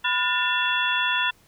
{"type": "tone cluster", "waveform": "sine", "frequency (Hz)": [994, 1437, 1783, 2713, 3414], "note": ["B5", "F6", "A6", "E7", "G#7"], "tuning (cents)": [11, 49, 22, 49, 47], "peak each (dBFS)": -27, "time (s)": [0.04, 1.31], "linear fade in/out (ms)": 10, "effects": ["pink hiss -58 dBFS RMS until 1.47 s"]}